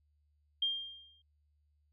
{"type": "tone with exponential decay", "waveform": "sine", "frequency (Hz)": 3200, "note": "G7", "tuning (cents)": 35, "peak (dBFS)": -27, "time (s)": [0.62, 1.22], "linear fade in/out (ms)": 5, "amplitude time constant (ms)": 130, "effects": ["added 74 Hz sine -70 dBFS peak until 1.92 s"]}